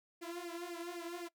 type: tone with flanger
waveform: sawtooth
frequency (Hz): 344.4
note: F4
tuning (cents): -24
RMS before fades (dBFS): -44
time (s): 0.21-1.29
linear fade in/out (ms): 20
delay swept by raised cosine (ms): 0.38 to 3.68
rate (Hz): 3.9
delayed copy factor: +0.95
effects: noise-tail reverb RT60 0.1 s tail -21 dB re dry